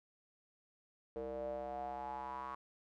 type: tone with band-pass filter sweep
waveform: square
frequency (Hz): 65.41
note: C2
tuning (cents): 0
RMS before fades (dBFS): -43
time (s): 1.16-2.55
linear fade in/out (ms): 0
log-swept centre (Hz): 490 to 1100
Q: 7.4
effects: none